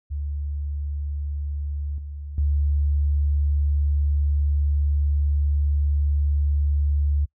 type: tone with level steps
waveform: sine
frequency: 72.4 Hz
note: D2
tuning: 24 cents flat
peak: -25 / -31 / -18 dBFS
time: 0.1-7.26 s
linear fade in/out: 20 ms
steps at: 1.98 / 2.38 s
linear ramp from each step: 2 ms
effects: noise-tail reverb RT60 0.1 s tail -25 dB re dry